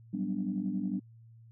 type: chord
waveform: sine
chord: G major seventh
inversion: third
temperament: equal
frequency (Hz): 185 / 196 / 246.9 / 293.7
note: F#3 / G3 / B3 / D4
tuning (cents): 0 / 0 / 0 / 0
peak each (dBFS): -37 / -33 / -37 / -37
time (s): 0.13-1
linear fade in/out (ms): 10
effects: tanh soft clip ceiling -20 dBFS + added 114 Hz sine -52 dBFS peak until 1.51 s